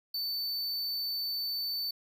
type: tone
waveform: square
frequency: 4527 Hz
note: C#8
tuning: 36 cents sharp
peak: -32 dBFS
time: 0.14-1.91 s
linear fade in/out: 5 ms
effects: none